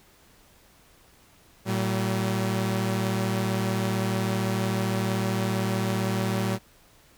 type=tone pair together; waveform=sawtooth; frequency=113.21 / 190.8 Hz; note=A2 / G3; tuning=+50 / -47 cents; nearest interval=major sixth; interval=903 cents; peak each=-23 dBFS; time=1.65-6.59 s; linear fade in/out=50 ms; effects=pink hiss -57 dBFS RMS until 7.17 s